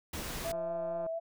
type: noise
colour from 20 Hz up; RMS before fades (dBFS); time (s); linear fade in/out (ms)
pink; -39; 0.13-0.52; 5
type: tone with vibrato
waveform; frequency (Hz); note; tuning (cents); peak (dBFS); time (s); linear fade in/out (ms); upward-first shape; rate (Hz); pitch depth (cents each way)
sine; 659.3; E5; 0; -33; 0.44-1.2; 20; sine; 4.3; 22
type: click train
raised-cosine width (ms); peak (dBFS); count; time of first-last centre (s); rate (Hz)
1; -32; 93; 0.53-1.065; 172
effects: none